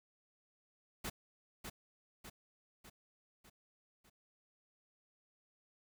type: noise with echo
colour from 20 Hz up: pink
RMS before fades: -41 dBFS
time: 1.04-1.1 s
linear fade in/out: 10 ms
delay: 600 ms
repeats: 5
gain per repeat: -5 dB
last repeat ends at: 4.1 s
effects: none